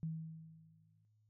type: tone with exponential decay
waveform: sine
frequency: 160.6 Hz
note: E3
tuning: 45 cents flat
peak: -36 dBFS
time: 0.03-1.05 s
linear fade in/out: 0 ms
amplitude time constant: 220 ms
effects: noise-tail reverb RT60 0.3 s tail -21 dB re dry + added 107 Hz sine -70 dBFS peak until 1.29 s